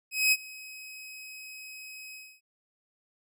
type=tone with ADSR envelope; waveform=sawtooth; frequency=2539 Hz; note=D#7; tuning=34 cents sharp; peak=-16 dBFS; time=0.11-2.41 s; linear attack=210 ms; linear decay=43 ms; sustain=-23 dB; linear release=270 ms; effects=none